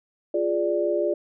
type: chord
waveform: sine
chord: D diminished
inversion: first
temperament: equal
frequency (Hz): 349.2 / 415.3 / 587.3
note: F4 / Ab4 / D5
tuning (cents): 0 / 0 / 0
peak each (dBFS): -25 / -27 / -24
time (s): 0.34-1.14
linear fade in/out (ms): 5
effects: none